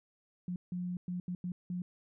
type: tone bursts at uneven times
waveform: sine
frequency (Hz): 178.8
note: F3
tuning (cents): +41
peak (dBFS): -34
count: 6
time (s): 0.48-0.56 / 0.72-0.97 / 1.08-1.2 / 1.28-1.35 / 1.44-1.52 / 1.7-1.82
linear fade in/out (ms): 2
effects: none